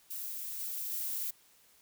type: noise with level steps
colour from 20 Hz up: violet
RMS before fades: -40 / -38 / -36 dBFS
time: 0.1-1.31 s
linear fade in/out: 10 ms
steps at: 0.59 / 0.91 s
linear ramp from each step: 10 ms
effects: white hiss -64 dBFS RMS until 1.81 s